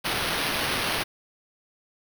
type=noise with sample-and-hold; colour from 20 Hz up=white; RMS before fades=-27 dBFS; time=0.04-1.04 s; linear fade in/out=20 ms; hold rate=7350 Hz; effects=none